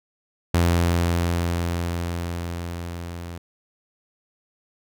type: tone with level ramp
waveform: sawtooth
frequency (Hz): 85.9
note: F2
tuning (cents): -28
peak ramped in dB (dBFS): -12 to -29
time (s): 0.54-3.38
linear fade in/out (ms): 5
effects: none